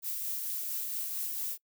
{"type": "noise with tremolo", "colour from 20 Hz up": "violet", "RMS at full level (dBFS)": -34, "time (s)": [0.02, 1.58], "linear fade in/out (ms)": 50, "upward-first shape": "triangle", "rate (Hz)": 4.4, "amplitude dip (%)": 30, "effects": ["noise-tail reverb RT60 0.1 s tail -24 dB re dry"]}